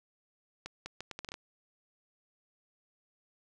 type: accelerating click train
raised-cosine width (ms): 0.2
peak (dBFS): -23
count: 9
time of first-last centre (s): 0.66-1.341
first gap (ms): 200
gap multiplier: 0.73
effects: none